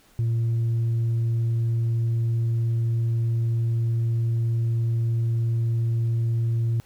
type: tone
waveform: sine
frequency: 115.4 Hz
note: A#2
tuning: 17 cents flat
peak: -18 dBFS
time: 0.19-6.8 s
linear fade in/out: 0 ms
effects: tanh soft clip ceiling -19 dBFS + pink hiss -57 dBFS RMS until 6.85 s